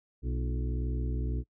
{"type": "harmonic tone with a mistuned harmonic", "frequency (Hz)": 61.74, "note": "B1", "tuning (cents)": 0, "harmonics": [1, 2, 4, 5, 6, 7], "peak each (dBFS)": [-30, -36, -42, -44, -46, -47], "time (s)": [0.22, 1.44], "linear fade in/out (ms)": 50, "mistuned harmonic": 6, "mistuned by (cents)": -73, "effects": ["noise-tail reverb RT60 0.1 s tail -22 dB re dry"]}